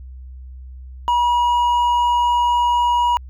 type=tone with hard clipping; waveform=sine; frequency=964 Hz; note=B5; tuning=42 cents flat; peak=-15 dBFS; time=1.08-3.17 s; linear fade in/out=0 ms; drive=4 dB; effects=added 64 Hz sine -33 dBFS peak until 3.29 s